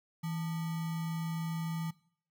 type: tone with sample-and-hold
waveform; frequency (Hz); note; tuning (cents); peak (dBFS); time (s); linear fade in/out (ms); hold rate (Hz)
sine; 163.5; E3; -14; -33; 0.23-1.91; 10; 1050
effects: noise-tail reverb RT60 0.6 s tail -21 dB re dry